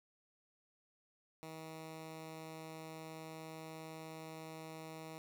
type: tone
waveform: 10% pulse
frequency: 159.5 Hz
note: D#3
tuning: 43 cents sharp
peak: -39 dBFS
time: 1.43-5.18 s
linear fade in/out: 0 ms
effects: none